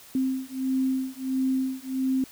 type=beating tone pair; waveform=sine; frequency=261.6 / 263.1 Hz; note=C4 / C4; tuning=0 / +10 cents; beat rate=1.5 Hz; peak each=-27 dBFS; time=0.15-2.24 s; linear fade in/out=2 ms; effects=white hiss -49 dBFS RMS until 2.31 s